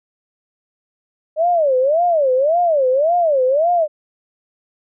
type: tone with vibrato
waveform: sine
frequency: 600 Hz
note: D5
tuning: 37 cents sharp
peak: -12 dBFS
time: 1.36-3.88 s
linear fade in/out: 50 ms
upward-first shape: sine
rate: 1.8 Hz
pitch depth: 290 cents each way
effects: none